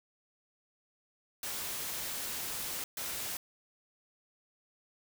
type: noise bursts at uneven times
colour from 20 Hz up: white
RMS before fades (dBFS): -38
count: 2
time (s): 1.43-2.84 / 2.97-3.37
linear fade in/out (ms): 2
effects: none